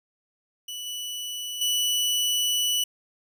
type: tone with level steps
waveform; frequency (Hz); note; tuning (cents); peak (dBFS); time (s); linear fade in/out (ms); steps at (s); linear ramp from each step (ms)
sawtooth; 2960; F#7; 0; -30 / -28 / -19; 0.68-2.84; 5; 0.86 / 1.61; 5
effects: none